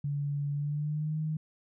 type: tone with pitch glide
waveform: sine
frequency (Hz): 143.5 to 155.59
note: D3 to D#3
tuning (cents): -40 to 0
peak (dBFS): -29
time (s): 0.04-1.37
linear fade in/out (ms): 5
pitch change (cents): +140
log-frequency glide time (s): 0.52-1.18
effects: none